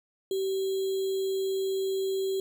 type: tone with sample-and-hold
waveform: sine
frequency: 384.6 Hz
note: G4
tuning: 33 cents flat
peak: -26 dBFS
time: 0.31-2.4 s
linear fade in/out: 2 ms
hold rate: 3675 Hz
effects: none